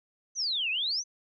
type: exponential two-way sweep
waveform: sine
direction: down then up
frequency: 6272 to 2468 to 6272 Hz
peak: -27 dBFS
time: 0.35-1.04 s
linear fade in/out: 50 ms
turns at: 0.7 s
effects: none